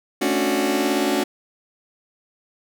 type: chord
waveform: sawtooth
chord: D major seventh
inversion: second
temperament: just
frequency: 220.2 / 275.3 / 293.7 / 367.1 Hz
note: A3 / C#4 / D4 / F#4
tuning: +2 / -12 / 0 / -14 cents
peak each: -23 / -20 / -20 / -19 dBFS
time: 0.21-1.24 s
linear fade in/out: 10 ms
effects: none